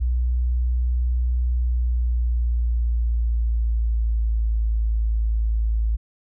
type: tone with pitch glide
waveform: sine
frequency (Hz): 61 to 54.98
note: B1 to A1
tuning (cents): -21 to -1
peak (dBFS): -18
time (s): 0-5.97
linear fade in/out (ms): 20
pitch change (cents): -180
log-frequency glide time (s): 1.49-4.58
effects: none